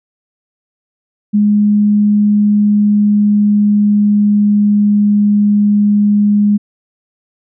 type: tone with pitch glide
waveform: sine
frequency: 207.7 to 206.4 Hz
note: G#3 to G#3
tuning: 0 to -10 cents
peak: -7 dBFS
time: 1.33-6.58 s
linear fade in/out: 20 ms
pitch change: -10 cents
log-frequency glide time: 2.22-5.15 s
effects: none